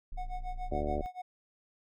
triangle tone, 28.9 Hz, A#0, 14 cents flat, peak -34 dBFS, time 0.12-1.06 s, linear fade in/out 0 ms
triangle tone with tremolo, 732 Hz, F#5, 19 cents flat, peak -34 dBFS, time 0.17-1.22 s, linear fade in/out 10 ms, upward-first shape sine, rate 7 Hz, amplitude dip 95%
harmonic tone, 73.8 Hz, D2, 9 cents sharp, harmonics 1 / 2 / 3 / 4 / 5 / 6 / 7 / 8 / 9 / 10, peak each -37 / -47 / -41 / -41 / -39 / -43 / -45 / -37 / -45 / -42 dBFS, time 0.71-1.02 s, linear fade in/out 10 ms
effects none

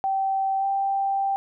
sine tone with pitch glide, 775 to 785.4 Hz, G5 to G5, -20 to +3 cents, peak -21 dBFS, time 0.04-1.36 s, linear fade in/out 0 ms, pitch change +23 cents, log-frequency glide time 0.59-0.65 s, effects none

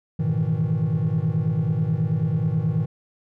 triangle chord, E major seventh, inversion first, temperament equal with one note detuned, 103.83 / 120.93 / 155.56 / 164.81 Hz, G#2 / B2 / D#3 / E3, 0 / -36 / 0 / 0 cents, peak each -25 / -24 / -20 / -23 dBFS, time 0.19-2.86 s, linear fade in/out 10 ms, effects tanh soft clip ceiling -13 dBFS

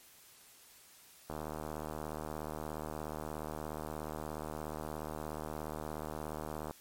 click train, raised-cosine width 1 ms, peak -26 dBFS, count 417, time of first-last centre 1.3-6.71 s, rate 76.9 Hz, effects white hiss -59 dBFS RMS until 6.8 s + MP3 64 kbps

